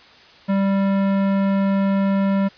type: tone with tanh clipping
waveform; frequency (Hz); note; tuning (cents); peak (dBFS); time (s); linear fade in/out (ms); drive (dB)
sine; 196; G3; 0; -18; 0.48-2.49; 20; 18
effects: white hiss -47 dBFS RMS until 2.57 s + resampled to 11025 Hz